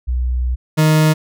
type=tone pair in turn; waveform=sine / 40% pulse; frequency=62 / 155.51 Hz; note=B1 / D#3; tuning=+7 / -1 cents; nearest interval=octave + major third; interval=1592 cents; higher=second; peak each=-15 / -9 dBFS; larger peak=second; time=0.07-0.56 / 0.77-1.14 s; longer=first; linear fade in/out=20 ms; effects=none